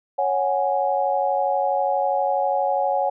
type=chord; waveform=sine; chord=C# suspended fourth; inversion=none; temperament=just; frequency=554.4 / 739.2 / 831.5 Hz; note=C#5 / F#5 / G#5; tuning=0 / -2 / +2 cents; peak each=-23 dBFS; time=0.18-3.1 s; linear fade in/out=10 ms; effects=none